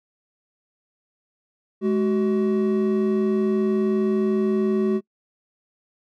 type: tone pair together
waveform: triangle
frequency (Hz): 211.5 / 376.9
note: G#3 / F#4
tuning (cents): +32 / +32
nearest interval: minor seventh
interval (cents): 1000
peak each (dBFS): -19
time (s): 1.81-5.01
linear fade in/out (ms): 50
effects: noise-tail reverb RT60 0.1 s tail -24 dB re dry